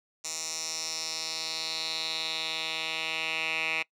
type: tone with band-pass filter sweep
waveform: 10% pulse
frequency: 160.2 Hz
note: E3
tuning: 49 cents flat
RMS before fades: -33 dBFS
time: 0.24-3.83 s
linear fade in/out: 10 ms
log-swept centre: 6500 to 2500 Hz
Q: 3.7
effects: noise-tail reverb RT60 0.1 s tail -23 dB re dry